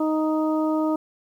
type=harmonic tone; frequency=311.7 Hz; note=D#4; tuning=3 cents sharp; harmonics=1 / 2 / 3 / 4; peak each=-21 / -27 / -31 / -33 dBFS; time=0-0.96 s; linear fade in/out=5 ms; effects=9-bit